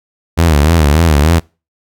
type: tone with vibrato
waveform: sawtooth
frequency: 77.78 Hz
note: D#2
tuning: in tune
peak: -3 dBFS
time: 0.37-1.4 s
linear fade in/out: 20 ms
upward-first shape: sine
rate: 3.4 Hz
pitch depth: 150 cents each way
effects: noise-tail reverb RT60 0.3 s tail -25 dB re dry